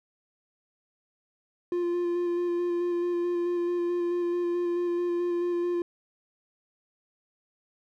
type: tone with vibrato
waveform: triangle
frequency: 349.2 Hz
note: F4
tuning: in tune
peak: -23 dBFS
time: 1.72-5.82 s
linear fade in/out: 2 ms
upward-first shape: square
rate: 4.6 Hz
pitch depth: 12 cents each way
effects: none